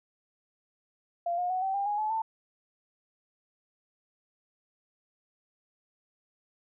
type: tone with pitch steps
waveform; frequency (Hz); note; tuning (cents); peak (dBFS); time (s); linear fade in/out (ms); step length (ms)
sine; 690 / 715.6 / 742.1 / 769.6 / 798.1 / 827.7 / 858.4 / 890.2; F5 / F5 / F#5 / G5 / G5 / G#5 / A5 / A5; -21 / +42 / +5 / -32 / +31 / -6 / -43 / +20; -27; 1.26-2.22; 5; 120
effects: none